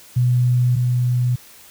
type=tone pair in turn; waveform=sine; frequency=123.7 / 123.7 Hz; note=B2 / B2; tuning=+3 / +3 cents; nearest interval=unison; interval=0 cents; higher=neither; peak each=-13 / -15 dBFS; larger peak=first; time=0.16-0.76 / 0.76-1.36 s; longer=neither; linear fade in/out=10 ms; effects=white hiss -45 dBFS RMS until 1.7 s